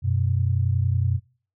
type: tone pair together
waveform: sine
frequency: 92.5 / 123.38 Hz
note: F#2 / B2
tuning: 0 / -1 cents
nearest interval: perfect fourth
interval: 499 cents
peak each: -21 / -23 dBFS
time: 0.02-1.2 s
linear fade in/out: 50 ms
effects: noise-tail reverb RT60 0.4 s tail -22 dB re dry